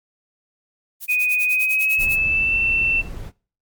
violet noise with tremolo, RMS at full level -27 dBFS, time 1-2.19 s, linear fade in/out 50 ms, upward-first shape sine, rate 10 Hz, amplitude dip 100%
sine tone with pitch glide, 2489 to 2683 Hz, D#7 to E7, 0 to +30 cents, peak -16 dBFS, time 1.08-3.02 s, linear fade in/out 20 ms, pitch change +130 cents, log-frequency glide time 1.45-2.59 s
brown noise, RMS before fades -31 dBFS, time 1.97-3.32 s, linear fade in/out 50 ms
effects noise-tail reverb RT60 0.4 s tail -23 dB re dry + MP3 96 kbps

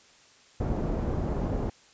pink low-pass noise, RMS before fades -29 dBFS, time 0.6-1.7 s, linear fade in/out 5 ms, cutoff 580 Hz, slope 12 dB/octave, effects white hiss -57 dBFS RMS until 1.93 s + resampled to 16000 Hz

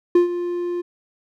triangle tone with ADSR envelope, 350.7 Hz, F4, 7 cents sharp, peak -7 dBFS, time 0.15-0.82 s, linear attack 5 ms, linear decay 120 ms, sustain -13 dB, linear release 17 ms, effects none

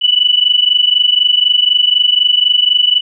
sine tone pair together, 2954 / 2978 Hz, F#7 / F#7, -3 / +11 cents, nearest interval unison, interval 14 cents, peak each -11 dBFS, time 0.01-3.01 s, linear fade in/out 20 ms, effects none

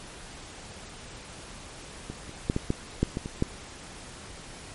clicks, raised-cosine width 3 ms, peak -22 / -29 / -11 / -13 / -11 / -9 / -16 / -21 / -10 dBFS, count 9, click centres 2.1 / 2.294 / 2.499 / 2.564 / 2.704 / 3.03 / 3.171 / 3.259 / 3.424 s, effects pink hiss -44 dBFS RMS until 4.74 s + MP3 48 kbps

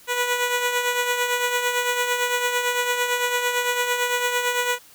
10% pulse tone with tremolo, 489.7 Hz, B4, 15 cents flat, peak -10 dBFS, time 0.07-4.79 s, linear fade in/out 50 ms, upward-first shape triangle, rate 8.9 Hz, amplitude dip 55%, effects white hiss -50 dBFS RMS until 4.94 s

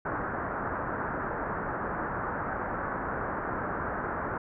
white low-pass noise, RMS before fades -33 dBFS, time 0.05-4.38 s, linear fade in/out 5 ms, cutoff 1600 Hz, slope 48 dB/octave, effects none

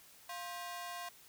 sawtooth ring-modulated tone, 880 Hz, A5, in tune, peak -35 dBFS, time 0.29-1.09 s, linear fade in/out 5 ms, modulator 180 Hz, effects white hiss -60 dBFS RMS until 1.28 s

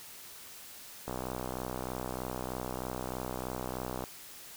click train, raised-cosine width 1 ms, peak -22 dBFS, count 188, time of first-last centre 1.08-4.039 s, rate 63.2 Hz, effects white hiss -49 dBFS RMS until 4.56 s

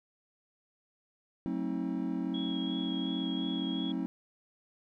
triangle chord, F# diminished seventh, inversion none, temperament just, 185 / 222 / 266.4 / 319.7 Hz, F#3 / A3 / C4 / Eb4, 0 / +16 / +31 / +47 cents, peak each -35 / -37 / -33 / -35 dBFS, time 1.46-4.06 s, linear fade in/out 0 ms
sine tone with vibrato, 3322 Hz, G#7, in tune, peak -39 dBFS, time 2.34-3.92 s, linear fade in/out 5 ms, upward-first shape sine, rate 2.8 Hz, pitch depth 12 cents each way
effects none

